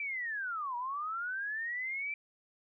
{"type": "linear two-way sweep", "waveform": "sine", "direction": "down then up", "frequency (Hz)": [2349, 944, 2349], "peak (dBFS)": -34, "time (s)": [0, 2.14], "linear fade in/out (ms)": 2, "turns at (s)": 0.76, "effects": []}